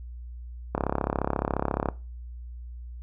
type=click train; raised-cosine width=1 ms; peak=-11 dBFS; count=40; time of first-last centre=0.75-1.887 s; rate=34.3 Hz; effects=noise-tail reverb RT60 0.3 s tail -19 dB re dry + added 60 Hz sine -37 dBFS peak until 3.02 s